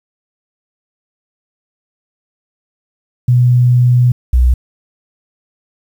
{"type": "tone pair in turn", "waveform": "sine", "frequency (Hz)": [123.47, 62.11], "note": ["B2", "B1"], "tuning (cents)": [0, 10], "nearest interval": "octave", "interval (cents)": 1190, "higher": "first", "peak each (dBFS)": -6, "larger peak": "neither", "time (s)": [[3.28, 4.12], [4.33, 4.54]], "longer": "first", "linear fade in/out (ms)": 5, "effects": ["7-bit"]}